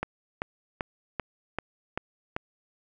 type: click train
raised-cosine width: 0.5 ms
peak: -14 dBFS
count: 7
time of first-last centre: 0.03-2.365 s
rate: 2.57 Hz
effects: none